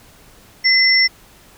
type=tone pair together; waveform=sine; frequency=2036 / 5420 Hz; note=C7 / E8; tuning=-48 / +47 cents; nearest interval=octave + perfect fourth; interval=1695 cents; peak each=-13 dBFS; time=0.64-1.08 s; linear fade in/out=20 ms; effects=pink hiss -47 dBFS RMS until 1.57 s